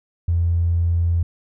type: tone with tanh clipping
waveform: triangle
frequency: 85 Hz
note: F2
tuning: 46 cents flat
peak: -15 dBFS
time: 0.28-1.23 s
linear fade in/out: 5 ms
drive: 2 dB
effects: none